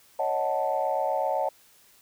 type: chord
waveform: sine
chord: D# half-diminished seventh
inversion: third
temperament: equal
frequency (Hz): 554.4 / 622.3 / 740 / 880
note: C#5 / D#5 / F#5 / A5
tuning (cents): 0 / 0 / 0 / 0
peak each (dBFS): -29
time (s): 0.19-1.49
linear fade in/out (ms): 5
effects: tanh soft clip ceiling -14 dBFS + white hiss -58 dBFS RMS until 2.01 s